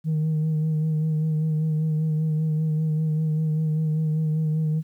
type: tone with vibrato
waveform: sine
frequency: 156.1 Hz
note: D#3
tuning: 6 cents sharp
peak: -18 dBFS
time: 0.04-4.83 s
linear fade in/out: 50 ms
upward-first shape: sine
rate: 5.1 Hz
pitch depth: 29 cents each way
effects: tanh soft clip ceiling -19 dBFS + 10-bit